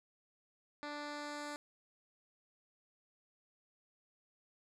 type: tone with low-pass filter sweep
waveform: 10% pulse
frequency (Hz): 293.7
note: D4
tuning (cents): 0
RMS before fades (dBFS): -44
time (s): 0.83-1.56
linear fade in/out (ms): 0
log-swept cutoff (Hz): 4100 to 8800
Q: 1.1
effects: none